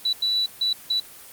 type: tone bursts at uneven times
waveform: sine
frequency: 3951 Hz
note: B7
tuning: in tune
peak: -19 dBFS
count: 4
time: 0.05-0.13 / 0.22-0.46 / 0.61-0.73 / 0.9-1 s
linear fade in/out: 5 ms
effects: white hiss -44 dBFS RMS until 1.32 s + Opus 24 kbps